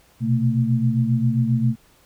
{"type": "tone cluster", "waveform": "sine", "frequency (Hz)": [122.3, 129.8, 224.7], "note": ["B2", "C3", "A3"], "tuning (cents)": [-16, -13, 37], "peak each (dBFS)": -21, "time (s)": [0.2, 1.76], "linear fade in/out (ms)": 50, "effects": ["pink hiss -56 dBFS RMS until 2.05 s"]}